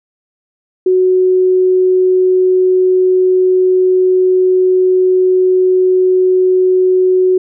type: tone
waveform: sine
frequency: 370 Hz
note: F#4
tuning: in tune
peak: -7 dBFS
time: 0.86-7.38 s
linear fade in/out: 5 ms
effects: none